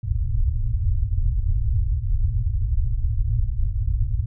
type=low-pass noise; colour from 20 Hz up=pink; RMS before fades=-21 dBFS; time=0.03-4.26 s; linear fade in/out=5 ms; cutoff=120 Hz; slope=96 dB/octave; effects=none